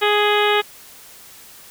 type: harmonic tone with a mistuned harmonic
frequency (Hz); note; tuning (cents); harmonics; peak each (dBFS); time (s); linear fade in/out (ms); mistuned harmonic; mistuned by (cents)
416.1; G#4; +3; 1 / 2 / 3 / 4 / 5 / 6 / 7 / 8 / 9; -18 / -21 / -23 / -24 / -25 / -26 / -26 / -27 / -28; 0.01-0.62; 20; 7; +31
effects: white hiss -43 dBFS RMS until 1.7 s